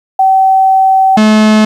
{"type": "tone pair in turn", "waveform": ["sine", "45% pulse"], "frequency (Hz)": [766, 215.4], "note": ["G5", "A3"], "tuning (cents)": [-40, -37], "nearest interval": "octave + minor seventh", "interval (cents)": 2197, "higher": "first", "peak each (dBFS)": -4, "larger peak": "neither", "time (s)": [[0.19, 1.17], [1.17, 1.65]], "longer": "first", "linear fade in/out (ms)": 5, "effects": ["low-pass 6000 Hz 12 dB/octave", "7-bit"]}